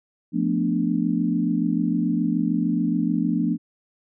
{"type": "chord", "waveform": "sine", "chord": "B half-diminished seventh", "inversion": "second", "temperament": "equal", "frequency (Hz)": [174.61, 220, 246.9, 293.7], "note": ["F3", "A3", "B3", "D4"], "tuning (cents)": [0, 0, 0, 0], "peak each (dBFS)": -25, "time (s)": [0.32, 3.58], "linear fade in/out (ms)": 50, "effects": []}